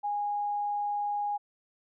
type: tone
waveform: sine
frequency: 823 Hz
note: G#5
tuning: 16 cents flat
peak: -28 dBFS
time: 0.03-1.38 s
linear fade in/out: 20 ms
effects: none